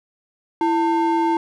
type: ring-modulated tone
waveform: triangle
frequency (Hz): 614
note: D#5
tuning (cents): -23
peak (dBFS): -11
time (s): 0.61-1.37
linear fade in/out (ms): 2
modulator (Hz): 282
effects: none